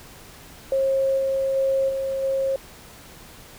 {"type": "tone with level steps", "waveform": "sine", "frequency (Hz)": 538, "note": "C5", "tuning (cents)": 48, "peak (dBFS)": [-18, -20, -18, -23, -20], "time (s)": [0.72, 2.56], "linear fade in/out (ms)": 2, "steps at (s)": [1.17, 1.55, 1.88, 2.22], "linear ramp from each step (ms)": 20, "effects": ["pink hiss -45 dBFS RMS until 3.58 s"]}